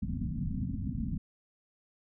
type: low-pass noise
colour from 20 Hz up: white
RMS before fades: -34 dBFS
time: 0.02-1.18 s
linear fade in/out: 5 ms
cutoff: 260 Hz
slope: 96 dB/octave
effects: none